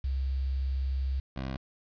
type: tone pair in turn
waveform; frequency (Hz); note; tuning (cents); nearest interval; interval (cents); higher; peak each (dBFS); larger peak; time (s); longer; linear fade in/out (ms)
sine / 15% pulse; 66.6 / 65.99; C2 / C2; +31 / +15; unison; 16; first; -27 / -27; neither; 0.04-1.2 / 1.36-1.57; first; 5
effects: resampled to 11025 Hz + 9-bit